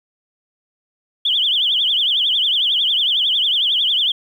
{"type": "tone with vibrato", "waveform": "sine", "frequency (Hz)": 3224, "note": "G7", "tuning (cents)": 48, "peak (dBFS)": -14, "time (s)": [1.25, 4.12], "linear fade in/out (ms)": 5, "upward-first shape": "triangle", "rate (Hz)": 11, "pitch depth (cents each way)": 210, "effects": ["8-bit"]}